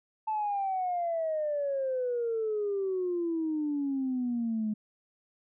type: exponential sweep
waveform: sine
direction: down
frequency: 880 to 210.7 Hz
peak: -27 dBFS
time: 0.27-4.74 s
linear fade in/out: 10 ms
effects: tanh soft clip ceiling -23 dBFS